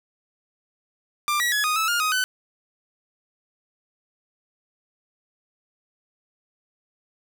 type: tone with pitch steps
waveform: sawtooth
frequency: 1188 / 1926 / 1690 / 1241 / 1306 / 1414 / 1254 / 1508 Hz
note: D6 / B6 / G#6 / D#6 / E6 / F6 / D#6 / F#6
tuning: +20 / -44 / +30 / -5 / -17 / +21 / +13 / +32 cents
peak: -17 dBFS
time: 1.28-2.24 s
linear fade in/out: 0 ms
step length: 120 ms
effects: none